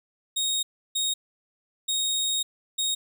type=tone bursts at uneven times; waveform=25% pulse; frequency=3741 Hz; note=A#7; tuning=5 cents sharp; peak=-20 dBFS; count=4; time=0.36-0.63 / 0.95-1.14 / 1.88-2.43 / 2.78-2.95 s; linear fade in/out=10 ms; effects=none